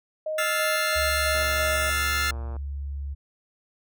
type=tone with tremolo; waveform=sine; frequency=622.3 Hz; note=D#5; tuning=in tune; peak=-26 dBFS; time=0.26-1.9 s; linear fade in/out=5 ms; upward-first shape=square; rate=3 Hz; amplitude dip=35%
type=chord; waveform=sawtooth; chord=F major seventh; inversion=third; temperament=just; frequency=1309.6 / 1396.9 / 1746.1 / 2095 Hz; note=E6 / F6 / A6 / C7; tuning=-12 / 0 / -14 / +2 cents; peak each=-27 / -24 / -25 / -27 dBFS; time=0.38-2.31 s; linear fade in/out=5 ms
type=tone; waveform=sine; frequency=70.1 Hz; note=C#2; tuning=20 cents sharp; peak=-29 dBFS; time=0.95-3.15 s; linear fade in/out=20 ms
type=click train; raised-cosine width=1 ms; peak=-29 dBFS; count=142; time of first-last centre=1.35-2.566 s; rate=116 Hz
effects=none